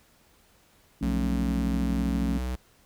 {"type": "chord", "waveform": "sine", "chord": "F augmented", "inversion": "none", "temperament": "just", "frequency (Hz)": [174.61, 218.3, 272.8], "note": ["F3", "A3", "C#4"], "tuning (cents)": [0, -13, -28], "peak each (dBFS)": -30, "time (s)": [1.01, 2.38], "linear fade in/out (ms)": 5}
{"type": "tone with pitch glide", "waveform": "square", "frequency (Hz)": [62.2, 62.74], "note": ["B1", "B1"], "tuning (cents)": [13, 28], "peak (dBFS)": -29, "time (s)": [1.02, 2.56], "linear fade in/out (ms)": 10, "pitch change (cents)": 15, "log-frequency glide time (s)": [1.92, 2.2]}
{"effects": ["pink hiss -61 dBFS RMS until 2.85 s"]}